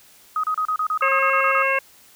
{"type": "tone bursts", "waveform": "sine", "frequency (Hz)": 1257, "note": "D#6", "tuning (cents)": 17, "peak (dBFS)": -19, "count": 12, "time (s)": [0.36, 1.624], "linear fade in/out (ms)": 2, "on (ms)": 76, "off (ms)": 32}
{"type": "harmonic tone", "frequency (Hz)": 540, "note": "C#5", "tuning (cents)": -45, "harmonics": [1, 2, 3, 4, 5], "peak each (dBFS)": [-24, -24, -24, -24, -24], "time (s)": [1.02, 1.79], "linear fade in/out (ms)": 5}
{"effects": ["white hiss -51 dBFS RMS until 2.15 s"]}